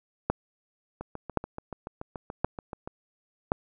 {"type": "two click trains", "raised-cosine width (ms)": 1, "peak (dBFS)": [-22, -9], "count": [14, 4], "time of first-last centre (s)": [[1.01, 2.875], [0.3, 3.519]], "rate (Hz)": [6.97, 0.932], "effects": []}